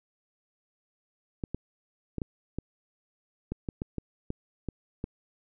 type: clicks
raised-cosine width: 3 ms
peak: -19 dBFS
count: 12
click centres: 1.438 / 1.546 / 2.183 / 2.218 / 2.586 / 3.52 / 3.688 / 3.819 / 3.983 / 4.304 / 4.687 / 5.041 s
effects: none